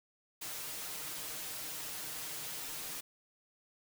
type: noise with comb filter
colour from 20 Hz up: white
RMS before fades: -42 dBFS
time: 0.41-3.01 s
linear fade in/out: 10 ms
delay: 6.5 ms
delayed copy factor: +0.75
effects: none